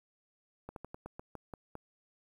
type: slowing click train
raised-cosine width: 1 ms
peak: -29 dBFS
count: 9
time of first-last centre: 0.69-1.754 s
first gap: 72 ms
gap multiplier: 1.17
effects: 10-bit